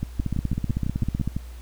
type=two click trains; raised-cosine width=5 ms; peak=-12 / -13 dBFS; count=18 / 9; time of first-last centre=0.2-1.276 / 0.03-1.366 s; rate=15.8 / 5.99 Hz; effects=added 60 Hz sine -36 dBFS peak until 1.61 s + pink hiss -51 dBFS RMS until 1.61 s